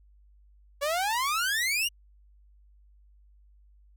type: exponential sweep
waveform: sawtooth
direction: up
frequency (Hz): 554.4 to 2935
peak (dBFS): -22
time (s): 0.81-1.89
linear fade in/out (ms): 20
effects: added 50 Hz sine -55 dBFS peak until 3.96 s